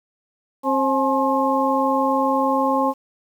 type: harmonic tone with a mistuned harmonic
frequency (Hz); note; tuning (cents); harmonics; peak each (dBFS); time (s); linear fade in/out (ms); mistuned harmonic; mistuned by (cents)
267.1; C4; +36; 1 / 2 / 3 / 4; -22 / -22 / -22 / -22; 0.63-2.94; 50; 3; +98
effects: 8-bit